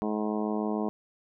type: harmonic tone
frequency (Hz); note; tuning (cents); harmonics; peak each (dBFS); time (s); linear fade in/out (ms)
106.6; G#2; +46; 2 / 3 / 4 / 5 / 6 / 7 / 8 / 9 / 10; -30 / -34 / -34 / -42 / -38 / -39 / -44 / -41 / -44; 0.02-0.89; 0
effects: none